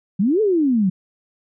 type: exponential two-way sweep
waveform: sine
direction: up then down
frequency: 177.5 to 450 to 177.5 Hz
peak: -14 dBFS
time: 0.19-0.9 s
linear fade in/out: 10 ms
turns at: 0.41 s
effects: none